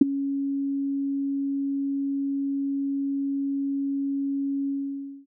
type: tone with ADSR envelope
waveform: sine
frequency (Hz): 277.2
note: C#4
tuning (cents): 0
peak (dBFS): -7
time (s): 0.01-5.26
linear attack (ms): 6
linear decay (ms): 15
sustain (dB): -17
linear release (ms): 580
effects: none